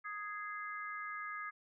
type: harmonic tone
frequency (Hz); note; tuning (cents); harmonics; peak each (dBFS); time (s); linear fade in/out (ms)
415.3; G#4; 0; 3 / 4 / 5; -43 / -45 / -47; 0.04-1.51; 20
effects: none